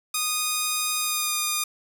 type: tone with pitch glide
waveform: 5% pulse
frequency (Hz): 1236 to 1219.7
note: D#6 to D#6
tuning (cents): -12 to -35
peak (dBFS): -12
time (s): 0.14-1.64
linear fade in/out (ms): 5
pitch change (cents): -23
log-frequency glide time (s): 0.97-1.34
effects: none